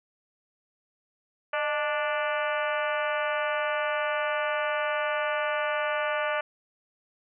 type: harmonic tone with a mistuned harmonic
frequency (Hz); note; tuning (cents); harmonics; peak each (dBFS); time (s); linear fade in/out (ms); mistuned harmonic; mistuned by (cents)
293.7; D4; 0; 2 / 3 / 4 / 5 / 6 / 7 / 8 / 9 / 10; -29 / -35 / -33 / -33 / -36 / -40 / -38 / -41 / -42; 1.53-6.41; 5; 2; +56
effects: none